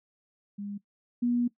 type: tone pair in turn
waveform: sine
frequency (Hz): 202.8 / 241.6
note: G#3 / B3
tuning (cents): -41 / -38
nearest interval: minor third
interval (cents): 303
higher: second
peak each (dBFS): -34 / -23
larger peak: second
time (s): 0.58-0.78 / 1.22-1.48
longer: second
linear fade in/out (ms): 10
effects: noise-tail reverb RT60 0.1 s tail -18 dB re dry